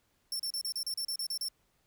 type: tone bursts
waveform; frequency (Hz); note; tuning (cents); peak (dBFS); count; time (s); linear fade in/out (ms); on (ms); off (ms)
sawtooth; 5410; E8; +44; -30; 11; 0.32-1.485; 2; 75; 34
effects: pink hiss -73 dBFS RMS until 1.86 s